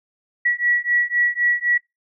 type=beating tone pair; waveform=sine; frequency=1931 / 1934.9 Hz; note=B6 / B6; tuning=-39 / -36 cents; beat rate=3.9 Hz; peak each=-20 dBFS; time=0.45-1.78 s; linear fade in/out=10 ms; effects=noise-tail reverb RT60 0.2 s tail -25 dB re dry